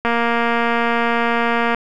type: click train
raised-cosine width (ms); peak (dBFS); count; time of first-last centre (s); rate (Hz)
0.5; -4; 398; 0.05-1.747; 234
effects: none